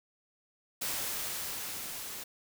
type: noise with level ramp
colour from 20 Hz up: white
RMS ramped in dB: -34 to -42 dBFS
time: 0.81-2.24 s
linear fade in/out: 10 ms
effects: none